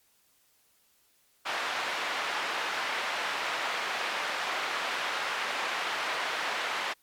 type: band-pass noise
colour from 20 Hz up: pink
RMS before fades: -32 dBFS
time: 1.45-6.94 s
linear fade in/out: 20 ms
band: 870 to 3000 Hz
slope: 12 dB/octave
effects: white hiss -67 dBFS RMS until 7.02 s + MP3 96 kbps